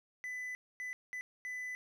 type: tone bursts at uneven times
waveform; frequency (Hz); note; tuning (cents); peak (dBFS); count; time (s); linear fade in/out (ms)
triangle; 2000; B6; +21; -37; 4; 0.24-0.55 / 0.8-0.93 / 1.13-1.21 / 1.45-1.75; 0
effects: 13-bit